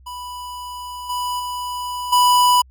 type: tone with level steps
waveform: square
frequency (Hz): 987.8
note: B5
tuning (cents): 0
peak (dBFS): -30 / -22 / -25 / -12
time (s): 0.06-2.62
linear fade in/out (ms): 10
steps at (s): 1.09 / 1.39 / 2.12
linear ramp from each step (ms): 10
effects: added 64 Hz sine -45 dBFS peak until 2.7 s